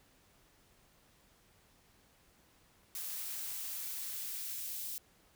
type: noise with high-pass filter sweep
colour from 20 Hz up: blue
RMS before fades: -41 dBFS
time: 2.95-4.98 s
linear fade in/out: 0 ms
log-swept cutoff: 250 to 3200 Hz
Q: 0.71
effects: pink hiss -67 dBFS RMS until 5.35 s